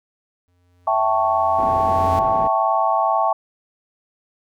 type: tone with exponential growth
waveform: square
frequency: 88.8 Hz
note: F2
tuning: 29 cents sharp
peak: -22 dBFS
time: 0.48-2.19 s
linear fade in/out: 0 ms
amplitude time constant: 370 ms
type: chord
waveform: sine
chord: A dominant seventh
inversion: second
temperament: equal with one note detuned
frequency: 659.3 / 777.7 / 880 / 1108.7 Hz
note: E5 / G5 / A5 / C#6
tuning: 0 / -14 / 0 / 0 cents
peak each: -21 dBFS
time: 0.87-3.33 s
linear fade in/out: 5 ms
type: low-pass noise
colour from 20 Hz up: white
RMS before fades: -31 dBFS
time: 1.58-2.48 s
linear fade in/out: 10 ms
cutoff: 490 Hz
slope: 12 dB/octave
effects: none